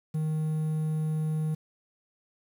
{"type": "tone with quantisation", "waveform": "triangle", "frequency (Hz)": 155.9, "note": "D#3", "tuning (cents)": 4, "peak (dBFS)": -24, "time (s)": [0.14, 1.55], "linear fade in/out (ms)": 10, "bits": 9, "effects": []}